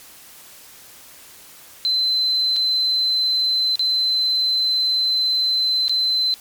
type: tone with dropouts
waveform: sine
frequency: 4061 Hz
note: B7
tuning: 48 cents sharp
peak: -16 dBFS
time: 1.85-6.34 s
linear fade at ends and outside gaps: 0 ms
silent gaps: 2.562-2.566 / 3.756-3.794 / 5.881-5.895 s
effects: white hiss -44 dBFS RMS until 6.4 s + MP3 96 kbps